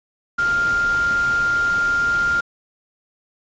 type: tone in noise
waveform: sine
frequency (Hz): 1400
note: F6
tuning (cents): +4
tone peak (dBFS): -16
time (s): 0.38-2.41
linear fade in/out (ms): 10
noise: pink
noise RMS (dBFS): -32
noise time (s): 0.38-2.41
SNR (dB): +13
effects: resampled to 16000 Hz